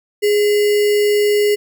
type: tone with sample-and-hold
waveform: sine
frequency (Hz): 415.3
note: G#4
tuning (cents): 0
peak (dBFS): -11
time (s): 0.22-1.56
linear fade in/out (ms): 20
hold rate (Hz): 2450
effects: none